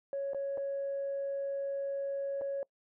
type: tone with dropouts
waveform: sine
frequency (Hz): 554.4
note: C#5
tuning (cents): 0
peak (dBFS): -31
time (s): 0.13-2.63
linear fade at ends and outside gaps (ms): 1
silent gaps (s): 0.334-0.346 / 0.574-0.579 / 2.412-2.417
effects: noise-tail reverb RT60 0.1 s tail -24 dB re dry + tanh soft clip ceiling -29 dBFS